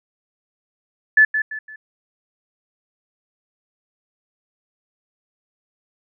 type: tone with echo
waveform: sine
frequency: 1735 Hz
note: A6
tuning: 25 cents flat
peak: -8 dBFS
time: 1.17-1.25 s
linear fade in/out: 5 ms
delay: 170 ms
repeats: 3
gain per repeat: -9 dB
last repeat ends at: 1.76 s
effects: none